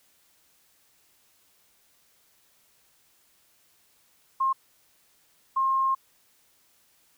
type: tone bursts at uneven times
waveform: sine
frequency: 1067 Hz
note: C6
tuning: 34 cents sharp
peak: -21 dBFS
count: 2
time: 4.4-4.53 / 5.56-5.95 s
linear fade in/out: 10 ms
effects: white hiss -64 dBFS RMS until 7.17 s